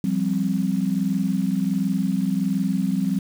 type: chord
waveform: sine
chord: F suspended second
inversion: none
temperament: equal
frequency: 174.61 / 196 / 261.6 Hz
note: F3 / G3 / C4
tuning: 0 / 0 / 0 cents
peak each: -25 / -22 / -26 dBFS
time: 0.04-3.19 s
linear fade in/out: 2 ms
effects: 7-bit